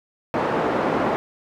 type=band-pass noise; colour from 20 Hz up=pink; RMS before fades=-22 dBFS; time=0.34-1.16 s; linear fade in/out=0 ms; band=270 to 1100 Hz; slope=12 dB/octave; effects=none